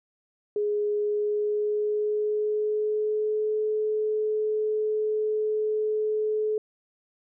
sine tone with pitch glide, 416.4 to 429.1 Hz, G#4 to A4, +5 to -43 cents, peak -23 dBFS, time 0.56-6.58 s, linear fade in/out 2 ms, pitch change +52 cents, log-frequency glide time 0.93-3.59 s, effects none

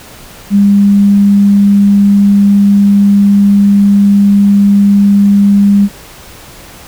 sine tone, 201.2 Hz, G3, 45 cents sharp, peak -3 dBFS, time 0.5-5.89 s, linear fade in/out 50 ms, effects pink hiss -33 dBFS RMS until 6.87 s

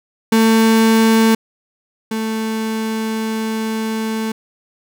35% pulse tone pair in turn, 223.6 / 221 Hz, A3 / A3, +28 / +8 cents, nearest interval unison, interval 20 cents, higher first, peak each -8 / -17 dBFS, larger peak first, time 0.32-1.35 / 2.11-4.32 s, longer second, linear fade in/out 5 ms, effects none

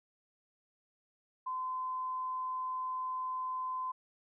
sine tone, 1026 Hz, C6, 34 cents flat, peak -34 dBFS, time 1.46-3.92 s, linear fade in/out 10 ms, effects none

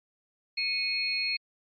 sine tone cluster, 2203 / 2497 / 4294 Hz, C#7 / D#7 / C8, -11 / +6 / +44 cents, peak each -35 / -31 / -30 dBFS, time 0.57-1.37 s, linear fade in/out 10 ms, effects Opus 48 kbps

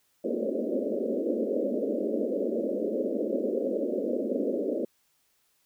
white band-pass noise, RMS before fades -29 dBFS, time 0.24-4.85 s, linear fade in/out 5 ms, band 210 to 590 Hz, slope 96 dB/octave, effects white hiss -70 dBFS RMS until 5.65 s

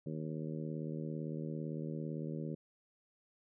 harmonic tone, 77.78 Hz, D#2, in tune, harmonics 2 / 3 / 4 / 5 / 6 / 7, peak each -40 / -44 / -46 / -48 / -50 / -51 dBFS, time 0.06-2.55 s, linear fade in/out 5 ms, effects none

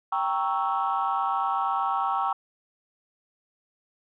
sine chord, G diminished seventh, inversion none, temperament equal, 784 / 932.3 / 1108.7 / 1318.5 Hz, G5 / Bb5 / Db6 / Fb6, 0 / 0 / 0 / 0 cents, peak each -27 / -29 / -28 / -29 dBFS, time 0.12-2.33 s, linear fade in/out 5 ms, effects tanh soft clip ceiling -16 dBFS

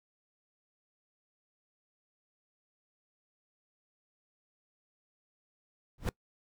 brown noise with exponential growth, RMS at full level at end -22 dBFS, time 5.98-6.09 s, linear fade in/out 2 ms, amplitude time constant 22 ms, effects noise-tail reverb RT60 0.1 s tail -24 dB re dry

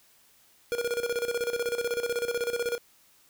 square tone with tremolo, 476.4 Hz, A#4, 38 cents sharp, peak -26 dBFS, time 0.72-2.78 s, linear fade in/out 0 ms, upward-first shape square, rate 16 Hz, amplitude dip 70%, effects white hiss -61 dBFS RMS until 3.29 s

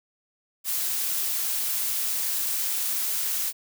blue noise, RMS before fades -27 dBFS, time 0.64-3.53 s, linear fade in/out 50 ms, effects none

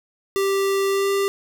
square tone with pitch glide, 392 to 395.6 Hz, G4 to G4, 0 to +16 cents, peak -19 dBFS, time 0.36-1.28 s, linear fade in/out 0 ms, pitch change +16 cents, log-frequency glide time 0.89-1.1 s, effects none

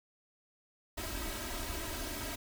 pink noise with comb filter, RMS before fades -39 dBFS, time 0.97-2.36 s, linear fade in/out 10 ms, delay 3.1 ms, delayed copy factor +0.95, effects none

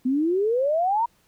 sine exponential sweep, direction up, 246.9 to 965 Hz, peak -19 dBFS, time 0.05-1.06 s, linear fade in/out 10 ms, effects pink hiss -63 dBFS RMS until 1.27 s

